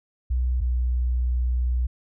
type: tone pair in turn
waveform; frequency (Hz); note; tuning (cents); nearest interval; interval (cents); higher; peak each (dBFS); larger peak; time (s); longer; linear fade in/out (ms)
sine; 62.3 / 61.51; B1 / B1; +16 / -6; unison; 22; first; -20; neither; 0.3-0.61 / 0.61-1.87; second; 10
effects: none